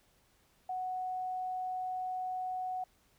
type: tone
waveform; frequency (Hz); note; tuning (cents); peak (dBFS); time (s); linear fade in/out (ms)
sine; 740; F#5; 0; -34; 0.69-2.84; 5
effects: pink hiss -69 dBFS RMS until 3.18 s